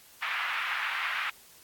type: band-pass noise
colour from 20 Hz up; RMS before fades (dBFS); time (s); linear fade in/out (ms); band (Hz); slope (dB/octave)
white; -32; 0.22-1.3; 5; 1100 to 2400; 24
effects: white hiss -55 dBFS RMS until 1.63 s + AAC 64 kbps